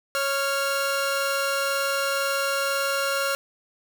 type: tone pair together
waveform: sawtooth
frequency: 552 / 1391 Hz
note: C#5 / F6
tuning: -7 / -7 cents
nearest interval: octave + major third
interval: 1600 cents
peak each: -22 dBFS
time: 0.15-3.35 s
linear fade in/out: 0 ms
effects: none